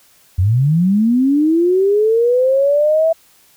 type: linear sweep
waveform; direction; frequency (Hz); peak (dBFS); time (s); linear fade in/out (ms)
sine; up; 84.6 to 659.3; -10; 0.38-3.13; 10
effects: white hiss -51 dBFS RMS until 3.56 s